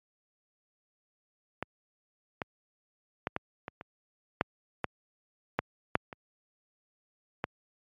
clicks, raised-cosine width 0.5 ms, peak -17 / -17 / -14 / -15 / -22 / -27 / -9 / -13 / -10 / -8 / -26 / -14 dBFS, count 12, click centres 1.626 / 2.418 / 3.271 / 3.364 / 3.681 / 3.811 / 4.411 / 4.843 / 5.59 / 5.954 / 6.128 / 7.441 s, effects high-pass 80 Hz 12 dB/octave + MP3 96 kbps

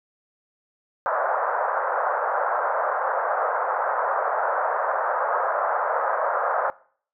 pink band-pass noise, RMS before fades -24 dBFS, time 1.06-6.7 s, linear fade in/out 0 ms, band 530 to 1500 Hz, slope 48 dB/octave, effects noise-tail reverb RT60 0.5 s tail -21 dB re dry

